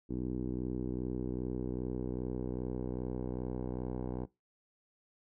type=tone with low-pass filter sweep; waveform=10% pulse; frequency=62.5 Hz; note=B1; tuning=21 cents sharp; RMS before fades=-37 dBFS; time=0.09-4.26 s; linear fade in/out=20 ms; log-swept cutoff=330 to 610 Hz; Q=2.2; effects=noise-tail reverb RT60 0.2 s tail -20 dB re dry